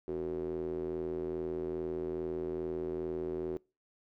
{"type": "tone with band-pass filter", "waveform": "square", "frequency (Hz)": 41.2, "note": "E1", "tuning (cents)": 0, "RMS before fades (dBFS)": -36, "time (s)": [0.08, 3.57], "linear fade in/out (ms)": 0, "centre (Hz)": 380, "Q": 6.2, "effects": ["noise-tail reverb RT60 0.3 s tail -25 dB re dry"]}